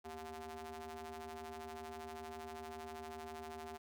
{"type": "ring-modulated tone", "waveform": "sawtooth", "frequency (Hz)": 159.8, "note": "D#3", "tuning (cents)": 47, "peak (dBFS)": -39, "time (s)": [0.04, 3.78], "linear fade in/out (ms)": 20, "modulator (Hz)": 553, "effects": []}